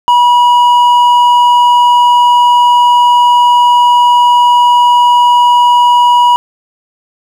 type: tone with hard clipping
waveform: sine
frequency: 970 Hz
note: B5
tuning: 31 cents flat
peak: -5 dBFS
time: 0.08-6.36 s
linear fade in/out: 0 ms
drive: 5 dB
effects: none